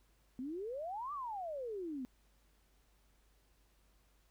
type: exponential two-way sweep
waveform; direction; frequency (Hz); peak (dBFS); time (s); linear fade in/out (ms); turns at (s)
sine; up then down; 244 to 1204 to 244; -39; 0.39-2.05; 0; 1.13
effects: added 50 Hz sine -69 dBFS peak until 4.3 s + pink hiss -74 dBFS RMS until 4.3 s